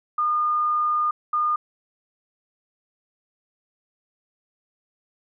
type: tone bursts at uneven times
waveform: sine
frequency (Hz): 1217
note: D#6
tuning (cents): -39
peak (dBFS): -19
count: 2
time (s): 0.18-1.11 / 1.33-1.56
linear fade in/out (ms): 5
effects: none